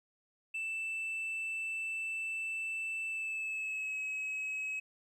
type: tone with pitch glide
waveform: sine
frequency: 2650 to 2560 Hz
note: E7 to D#7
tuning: +9 to +49 cents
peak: -32 dBFS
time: 0.54-4.8 s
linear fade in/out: 10 ms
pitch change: -60 cents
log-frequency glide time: 3.07-3.99 s
effects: tanh soft clip ceiling -34 dBFS + 12-bit